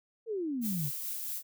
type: exponential sweep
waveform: sine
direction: down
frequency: 473.6 to 133.2 Hz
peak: -31 dBFS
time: 0.26-0.91 s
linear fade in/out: 50 ms
type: noise with tremolo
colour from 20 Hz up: violet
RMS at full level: -36 dBFS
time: 0.61-1.43 s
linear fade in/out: 50 ms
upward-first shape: triangle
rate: 4.6 Hz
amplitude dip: 30%
effects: none